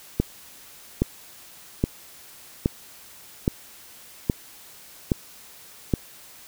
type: click train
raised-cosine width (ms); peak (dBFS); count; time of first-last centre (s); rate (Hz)
3; -6; 8; 0.2-5.938; 1.22
effects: white hiss -47 dBFS RMS until 6.47 s